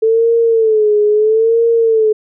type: tone with vibrato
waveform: sine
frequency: 440 Hz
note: A4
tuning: in tune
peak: -8 dBFS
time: 0.02-2.13 s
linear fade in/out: 10 ms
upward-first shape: sine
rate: 0.76 Hz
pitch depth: 89 cents each way
effects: none